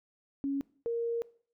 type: tone pair in turn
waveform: sine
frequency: 277.2 / 466.2 Hz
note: C#4 / A#4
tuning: 0 / 0 cents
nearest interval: major sixth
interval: 900 cents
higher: second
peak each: -29 / -29 dBFS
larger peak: neither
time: 0.44-0.61 / 0.86-1.22 s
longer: second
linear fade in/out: 0 ms
effects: noise-tail reverb RT60 0.5 s tail -21 dB re dry